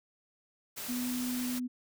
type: noise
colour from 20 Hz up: white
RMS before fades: -40 dBFS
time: 0.76-1.6 s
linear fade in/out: 20 ms
type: tone with pitch glide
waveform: sine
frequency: 246.9 to 248.9 Hz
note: B3 to B3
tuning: 0 to +14 cents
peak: -32 dBFS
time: 0.88-1.68 s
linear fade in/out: 20 ms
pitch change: +14 cents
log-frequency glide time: 1-1.06 s
effects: none